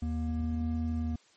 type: tone pair together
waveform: triangle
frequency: 79.21 / 236.9 Hz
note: D#2 / A#3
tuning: +32 / +28 cents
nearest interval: octave + perfect fifth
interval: 1896 cents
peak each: -29 / -31 dBFS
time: 0.02-1.16 s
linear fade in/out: 5 ms
effects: white hiss -63 dBFS RMS until 1.36 s + MP3 32 kbps